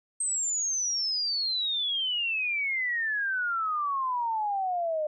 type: exponential sweep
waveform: sine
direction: down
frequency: 8372 to 600 Hz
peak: -26 dBFS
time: 0.2-5.07 s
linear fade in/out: 5 ms
effects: none